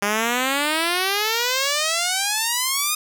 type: exponential sweep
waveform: 5% pulse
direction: up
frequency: 200 to 1244.5 Hz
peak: -8 dBFS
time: 0.02-2.95 s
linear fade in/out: 5 ms
effects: none